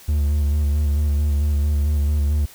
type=tone with vibrato; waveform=triangle; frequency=73.42 Hz; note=D2; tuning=in tune; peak=-14 dBFS; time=0.08-2.46 s; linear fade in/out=10 ms; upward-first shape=square; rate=4.5 Hz; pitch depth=33 cents each way; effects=white hiss -45 dBFS RMS until 2.54 s